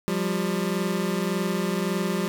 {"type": "tone pair together", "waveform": "25% pulse", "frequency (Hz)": [177.6, 199.35], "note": ["F3", "G3"], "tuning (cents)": [29, 29], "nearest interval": "major second", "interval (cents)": 200, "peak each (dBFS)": -23, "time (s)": [0.08, 2.28], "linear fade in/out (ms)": 0, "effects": ["9-bit"]}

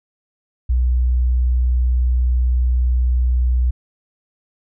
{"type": "tone", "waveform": "sine", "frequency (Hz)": 61.8, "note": "B1", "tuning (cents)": 2, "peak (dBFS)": -13, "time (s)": [0.69, 3.71], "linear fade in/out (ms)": 10, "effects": []}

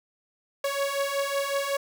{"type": "beating tone pair", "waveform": "sawtooth", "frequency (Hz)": [554, 559.4], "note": ["C#5", "C#5"], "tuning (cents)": [-1, 16], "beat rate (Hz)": 5.4, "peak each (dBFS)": [-26, -24], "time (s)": [0.64, 1.77], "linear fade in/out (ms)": 5, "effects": []}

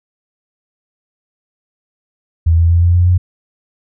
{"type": "tone with pitch steps", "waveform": "sine", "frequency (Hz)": [82.41, 83.85, 85.32, 86.81, 88.32, 89.87], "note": ["E2", "E2", "F2", "F2", "F2", "F#2"], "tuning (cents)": [0, 30, -40, -10, 20, -50], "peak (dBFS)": -7, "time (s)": [2.46, 3.18], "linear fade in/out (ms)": 10, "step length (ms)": 120, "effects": []}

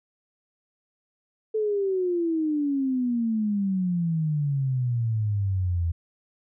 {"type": "exponential sweep", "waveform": "sine", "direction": "down", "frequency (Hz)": [440.3, 82.41], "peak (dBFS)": -22, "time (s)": [1.54, 5.92], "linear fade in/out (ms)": 10, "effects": []}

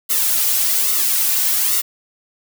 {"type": "noise with flanger", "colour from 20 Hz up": "blue", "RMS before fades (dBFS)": -17, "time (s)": [0.09, 1.82], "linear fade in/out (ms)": 20, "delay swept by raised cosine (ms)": [1.2, 3.1], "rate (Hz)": 1.2, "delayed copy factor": -0.8, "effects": []}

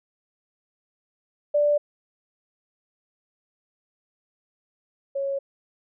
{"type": "tone pair in turn", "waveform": "sine", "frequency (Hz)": [587.3, 551.8], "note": ["D5", "C#5"], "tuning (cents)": [0, -8], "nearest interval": "minor second", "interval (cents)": 108, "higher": "first", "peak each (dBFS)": [-17, -24], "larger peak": "first", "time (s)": [[1.54, 1.78], [5.15, 5.39]], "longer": "neither", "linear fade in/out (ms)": 10, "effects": []}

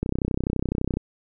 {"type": "click train", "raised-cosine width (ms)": 3, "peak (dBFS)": -11, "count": 31, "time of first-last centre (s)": [0.03, 0.97], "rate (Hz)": 31.9, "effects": []}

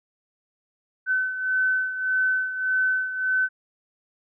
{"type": "beating tone pair", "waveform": "sine", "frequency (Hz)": [1518, 1519.7], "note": ["F#6", "F#6"], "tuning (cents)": [44, 46], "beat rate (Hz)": 1.7, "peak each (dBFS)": [-22, -28], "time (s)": [1.06, 3.49], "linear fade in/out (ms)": 50, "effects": []}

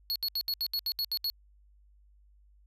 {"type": "tone bursts", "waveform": "square", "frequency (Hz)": 4353, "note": "C#8", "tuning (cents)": -32, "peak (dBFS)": -29, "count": 10, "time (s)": [0.1, 1.3], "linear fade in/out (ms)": 0, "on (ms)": 57, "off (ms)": 70, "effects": ["added 50 Hz sine -58 dBFS peak until 2.66 s"]}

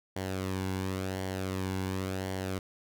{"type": "tone with flanger", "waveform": "sawtooth", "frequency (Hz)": 94.5, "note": "F#2", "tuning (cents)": 37, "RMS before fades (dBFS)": -34, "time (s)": [0.16, 2.59], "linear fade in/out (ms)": 5, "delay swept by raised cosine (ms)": [0.78, 1.63], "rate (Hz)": 0.93, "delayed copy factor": -0.55, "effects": []}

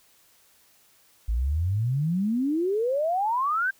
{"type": "exponential sweep", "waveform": "sine", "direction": "up", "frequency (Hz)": [52.8, 1600], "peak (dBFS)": -22, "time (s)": [1.28, 3.71], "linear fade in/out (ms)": 10, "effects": ["white hiss -60 dBFS RMS until 3.79 s"]}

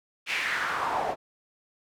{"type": "noise with band-pass filter sweep", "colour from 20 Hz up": "pink", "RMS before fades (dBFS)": -29, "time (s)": [0.26, 1.16], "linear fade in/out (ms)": 50, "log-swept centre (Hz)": [2700, 640], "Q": 3, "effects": []}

